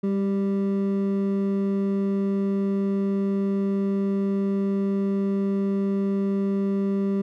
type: tone pair together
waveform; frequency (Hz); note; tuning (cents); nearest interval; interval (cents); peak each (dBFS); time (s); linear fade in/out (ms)
triangle; 197.85 / 391.6; G3 / G4; +16 / -2; octave; 1182; -20 / -26; 0.03-7.22; 10
effects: none